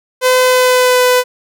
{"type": "tone with pitch glide", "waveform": "sawtooth", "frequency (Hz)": [509, 500], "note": ["C5", "B4"], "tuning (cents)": [-48, 21], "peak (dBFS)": -4, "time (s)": [0.21, 1.24], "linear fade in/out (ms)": 50, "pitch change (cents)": -31, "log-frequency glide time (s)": [0.39, 1.03], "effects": []}